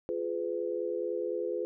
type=chord; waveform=sine; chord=F diminished; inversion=none; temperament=just; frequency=349.2 / 419.1 / 502.9 Hz; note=F4 / Ab4 / Cb5; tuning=0 / +16 / +31 cents; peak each=-35 / -35 / -34 dBFS; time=0.09-1.65 s; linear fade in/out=0 ms; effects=none